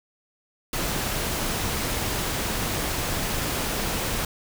pink noise, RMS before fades -27 dBFS, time 0.73-4.25 s, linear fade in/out 2 ms, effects none

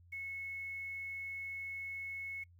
sine tone with quantisation, 2193 Hz, C#7, 19 cents flat, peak -40 dBFS, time 0.12-2.44 s, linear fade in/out 10 ms, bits 11, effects noise-tail reverb RT60 0.1 s tail -26 dB re dry + added 87 Hz sine -59 dBFS peak until 2.59 s

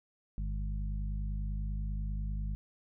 harmonic tone with a mistuned harmonic, 50.1 Hz, G1, 38 cents sharp, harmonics 1 / 2 / 3 / 4, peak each -33 / -43 / -43 / -47 dBFS, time 0.38-2.55 s, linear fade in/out 0 ms, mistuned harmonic 4, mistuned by +44 cents, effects none

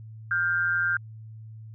sine tone pair together, 1407.6 / 1580 Hz, F6 / G6, +13 / +13 cents, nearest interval major second, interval 200 cents, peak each -25 dBFS, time 0.31-0.97 s, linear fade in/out 2 ms, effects added 110 Hz sine -40 dBFS peak until 1.74 s

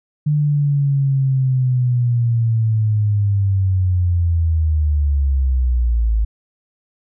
sine linear sweep, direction down, 150.3 to 52.9 Hz, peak -13 dBFS, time 0.26-6.25 s, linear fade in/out 10 ms, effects none

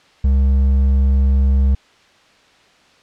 triangle tone with hard clipping, 67.6 Hz, C#2, 43 cents flat, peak -12 dBFS, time 0.24-1.75 s, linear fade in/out 5 ms, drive 8 dB, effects white hiss -51 dBFS RMS until 3.02 s + low-pass 4000 Hz 12 dB/octave

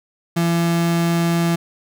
35% pulse tone, 169 Hz, E3, 43 cents sharp, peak -14 dBFS, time 0.36-1.56 s, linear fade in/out 10 ms, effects none

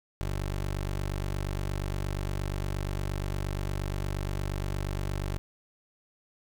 20% pulse tone, 48.53 Hz, G1, 17 cents flat, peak -25 dBFS, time 0.21-5.38 s, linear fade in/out 0 ms, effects none

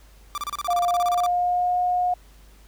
45% pulse tone bursts, 1174.7 Hz, D6, in tune, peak -26 dBFS, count 16, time 0.35-1.263 s, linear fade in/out 0 ms, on 28 ms, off 31 ms
sine tone with pitch glide, 702 to 720.1 Hz, F5 to F#5, +9 to -47 cents, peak -19 dBFS, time 0.68-2.14 s, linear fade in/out 5 ms, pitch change +44 cents, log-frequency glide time 0.82-1.8 s
effects added 50 Hz sine -48 dBFS peak until 2.67 s + pink hiss -56 dBFS RMS until 2.67 s

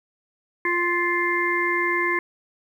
harmonic tone, 349.4 Hz, F4, 1 cent sharp, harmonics 1 / 3 / 5 / 6, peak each -26 / -26 / -26 / -24 dBFS, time 0.65-2.19 s, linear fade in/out 2 ms, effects 9-bit

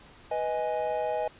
triangle chord, G# minor, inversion first, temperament equal with one note detuned, 493.9 / 626.6 / 830.6 Hz, B4 / D#5 / G#5, 0 / +12 / 0 cents, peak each -31 / -28 / -30 dBFS, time 0.31-1.28 s, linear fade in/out 5 ms, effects pink hiss -53 dBFS RMS until 1.39 s + resampled to 8000 Hz

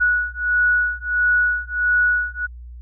sine beating tone pair, 1466 / 1467.5 Hz, F#6 / F#6, -16 / -15 cents, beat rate 1.5 Hz, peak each -19 dBFS, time 0-2.47 s, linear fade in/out 20 ms, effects added 60 Hz sine -34 dBFS peak until 2.81 s

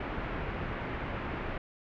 pink low-pass noise, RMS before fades -36 dBFS, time 0-1.58 s, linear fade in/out 5 ms, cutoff 2400 Hz, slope 24 dB/octave, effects none

